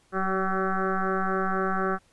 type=tone with frequency modulation; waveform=sine; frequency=572 Hz; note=D5; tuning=46 cents flat; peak=-23 dBFS; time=0.12-1.99 s; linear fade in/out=50 ms; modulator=190 Hz; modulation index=5.1; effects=pink hiss -63 dBFS RMS until 2.12 s + resampled to 24000 Hz